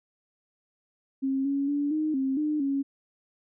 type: tone with pitch steps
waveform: sine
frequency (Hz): 268.7 / 278.6 / 287.8 / 309 / 267 / 302.6 / 276.1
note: C4 / C#4 / D4 / D#4 / C4 / D#4 / C#4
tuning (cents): +46 / +9 / -35 / -12 / +35 / -48 / -7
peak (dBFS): -24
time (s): 1.22-2.83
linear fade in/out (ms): 20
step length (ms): 230
effects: none